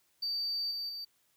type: tone with level steps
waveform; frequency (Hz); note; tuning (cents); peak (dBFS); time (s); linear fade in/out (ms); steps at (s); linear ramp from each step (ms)
triangle; 4622; D8; -28; -29 / -33 / -37; 0.22-1.05; 10; 0.71 / 0.89; 2
effects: tanh soft clip ceiling -28 dBFS + white hiss -72 dBFS RMS until 1.36 s